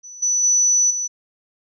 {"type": "tone with level steps", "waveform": "sine", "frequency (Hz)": 5960, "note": "F#8", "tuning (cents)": 12, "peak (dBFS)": [-35, -16, -13, -21], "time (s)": [0.03, 1.08], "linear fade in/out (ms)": 20, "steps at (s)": [0.22, 0.43, 0.9], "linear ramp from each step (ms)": 10, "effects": []}